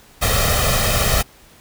pink noise with comb filter, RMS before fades -17 dBFS, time 0.21-1.23 s, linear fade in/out 20 ms, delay 1.6 ms, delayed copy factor +0.75, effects pink hiss -48 dBFS RMS until 1.6 s

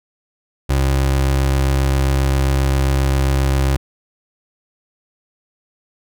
30% pulse tone, 67.5 Hz, C#2, 45 cents flat, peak -11 dBFS, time 0.69-3.77 s, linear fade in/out 10 ms, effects none

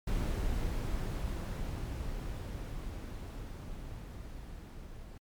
brown noise with level ramp, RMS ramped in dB -32 to -47 dBFS, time 0.07-5.18 s, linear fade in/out 5 ms, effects MP3 96 kbps

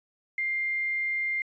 sine tone with quantisation, 2100 Hz, C7, 6 cents sharp, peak -26 dBFS, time 0.38-1.42 s, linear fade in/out 2 ms, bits 9, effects resampled to 16000 Hz

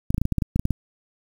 clicks, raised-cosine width 5 ms, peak -9 dBFS, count 12, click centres 0.105 / 0.145 / 0.181 / 0.216 / 0.254 / 0.323 / 0.383 / 0.422 / 0.56 / 0.595 / 0.654 / 0.707 s, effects 7-bit

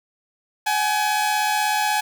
sawtooth tone pair together, 766.6 / 843 Hz, G5 / G#5, -39 / +26 cents, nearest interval major second, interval 165 cents, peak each -22 / -16 dBFS, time 0.66-2.01 s, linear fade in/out 10 ms, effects 8-bit

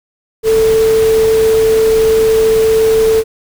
sine tone in noise, 443.4 Hz, A4, 13 cents sharp, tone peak -7 dBFS, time 0.43-3.24 s, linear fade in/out 50 ms, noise pink, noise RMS -23 dBFS, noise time 0.43-3.24 s, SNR +13 dB, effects none

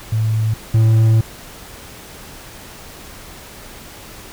sine / triangle tone pair in turn, 110 / 111.47 Hz, A2 / A2, 0 / +23 cents, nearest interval unison, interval 23 cents, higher second, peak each -14 / -7 dBFS, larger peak second, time 0.12-0.54 / 0.74-1.21 s, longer second, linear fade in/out 5 ms, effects pink hiss -37 dBFS RMS until 4.32 s

